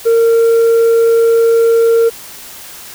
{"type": "tone with tanh clipping", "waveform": "triangle", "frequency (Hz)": 459.5, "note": "A#4", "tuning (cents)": -25, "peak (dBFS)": -7, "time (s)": [0.05, 2.1], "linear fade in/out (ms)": 20, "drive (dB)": 7, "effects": ["white hiss -32 dBFS RMS until 2.94 s"]}